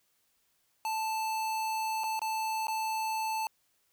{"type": "tone with dropouts", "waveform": "square", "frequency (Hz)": 880, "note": "A5", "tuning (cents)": 0, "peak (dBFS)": -31, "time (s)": [0.85, 3.47], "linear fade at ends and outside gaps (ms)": 1, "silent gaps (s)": [[2.036, 2.04], [2.193, 2.217], [2.67, 2.682]], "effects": ["white hiss -73 dBFS RMS until 3.92 s"]}